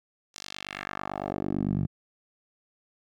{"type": "tone with band-pass filter sweep", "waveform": "10% pulse", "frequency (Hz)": 49, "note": "G1", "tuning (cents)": 0, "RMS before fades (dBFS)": -32, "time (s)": [0.34, 1.87], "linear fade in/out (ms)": 20, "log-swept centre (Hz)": [6200, 130], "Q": 1.7, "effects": []}